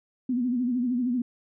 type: tone with vibrato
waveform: sine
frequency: 246.9 Hz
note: B3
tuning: in tune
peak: -23 dBFS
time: 0.29-1.22 s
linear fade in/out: 5 ms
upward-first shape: sine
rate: 13 Hz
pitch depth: 85 cents each way
effects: none